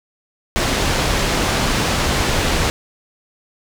pink low-pass noise, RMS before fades -18 dBFS, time 0.56-2.7 s, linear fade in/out 0 ms, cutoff 6900 Hz, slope 12 dB/octave, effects none

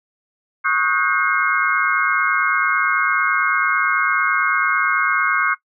sine tone cluster, 1106 / 1261 / 1465 / 1574 / 2147 Hz, C#6 / D#6 / F#6 / G6 / C7, -4 / +23 / -18 / +7 / +44 cents, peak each -22 dBFS, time 0.64-5.55 s, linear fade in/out 20 ms, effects noise-tail reverb RT60 0.1 s tail -18 dB re dry

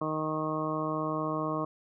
harmonic tone, 155.56 Hz, D#3, in tune, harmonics 1 / 2 / 3 / 4 / 5 / 6 / 7 / 8, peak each -37 / -34 / -38 / -36 / -44 / -44 / -34 / -43 dBFS, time 0.01-1.65 s, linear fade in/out 5 ms, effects none

